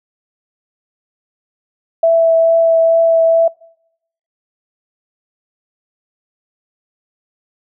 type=tone with vibrato; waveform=sine; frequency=659.3 Hz; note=E5; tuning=in tune; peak=-7 dBFS; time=2.03-3.48 s; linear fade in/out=5 ms; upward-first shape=triangle; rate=2.3 Hz; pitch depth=11 cents each way; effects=noise-tail reverb RT60 0.8 s tail -26 dB re dry